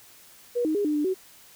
sine tone with pitch steps, 483.3 / 311.9 / 409.1 / 300.4 / 296.5 / 376 Hz, B4 / D#4 / G#4 / D4 / D4 / F#4, -38 / +4 / -26 / +39 / +17 / +28 cents, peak -22 dBFS, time 0.55-1.144 s, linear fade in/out 20 ms, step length 99 ms, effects white hiss -52 dBFS RMS until 1.55 s

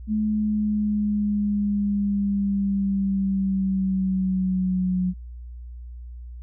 sine linear sweep, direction down, 214.8 to 182.1 Hz, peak -20 dBFS, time 0.07-5.14 s, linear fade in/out 50 ms, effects added 60 Hz sine -35 dBFS peak until 6.42 s

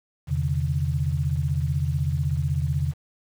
sine tone cluster, 82.8 / 131.7 / 147.7 Hz, E2 / C3 / D3, +8 / +12 / +10 cents, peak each -26 dBFS, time 0.27-2.94 s, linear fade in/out 50 ms, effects 8-bit

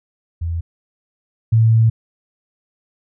sine tone pair in turn, 83.7 / 112.7 Hz, E2 / A2, +27 / +42 cents, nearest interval perfect fourth, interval 515 cents, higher second, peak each -19 / -9 dBFS, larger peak second, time 0.41-0.61 / 1.52-1.9 s, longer second, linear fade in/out 10 ms, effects none

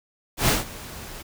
pink noise with ADSR envelope, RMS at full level -18 dBFS, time 0.37-1.23 s, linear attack 110 ms, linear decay 160 ms, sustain -20 dB, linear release 17 ms, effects none

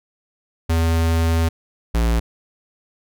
square tone pair in turn, 82.3 / 57.37 Hz, E2 / A#1, -2 / -27 cents, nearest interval tritone, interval 625 cents, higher first, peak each -16 dBFS, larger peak neither, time 0.69-1.49 / 1.94-2.2 s, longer first, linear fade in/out 10 ms, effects none

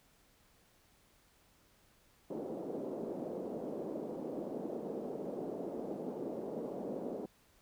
white band-pass noise, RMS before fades -41 dBFS, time 2.3-7.26 s, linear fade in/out 5 ms, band 200 to 530 Hz, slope 24 dB/octave, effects pink hiss -68 dBFS RMS until 7.61 s

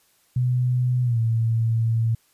sine tone with pitch glide, 124.9 to 113.87 Hz, B2 to A#2, +20 to -40 cents, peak -18 dBFS, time 0.36-2.15 s, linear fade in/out 5 ms, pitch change -160 cents, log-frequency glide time 1.03-1.19 s, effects white hiss -62 dBFS RMS until 2.33 s + resampled to 32000 Hz

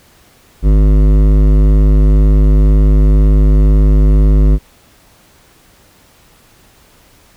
sine tone with hard clipping, 51 Hz, G#1, 31 cents flat, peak -7 dBFS, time 0.62-4.59 s, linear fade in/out 50 ms, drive 14 dB, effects pink hiss -47 dBFS RMS until 7.36 s

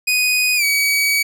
sawtooth tone with pitch glide, 2489 to 2269 Hz, D#7 to C#7, 0 to +40 cents, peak -11 dBFS, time 0.07-1.23 s, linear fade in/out 10 ms, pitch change -160 cents, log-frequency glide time 0.56-0.64 s, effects none

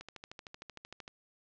click train, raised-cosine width 0.2 ms, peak -28 dBFS, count 15, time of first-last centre 0.01-1.079 s, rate 13.1 Hz, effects low-pass 6000 Hz 12 dB/octave

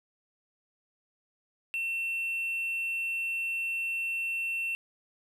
sine tone with hard clipping, 2700 Hz, E7, 41 cents sharp, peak -30 dBFS, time 1.74-4.75 s, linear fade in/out 0 ms, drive 2 dB, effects none

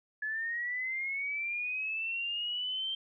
sine linear sweep, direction up, 1705 to 3151 Hz, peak -32 dBFS, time 0.22-2.95 s, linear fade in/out 5 ms, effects none

